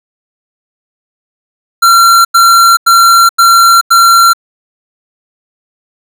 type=tone bursts; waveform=square; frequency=1367 Hz; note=F6; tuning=37 cents flat; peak=-3 dBFS; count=5; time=1.82-4.334 s; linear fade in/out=10 ms; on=430 ms; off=91 ms; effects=none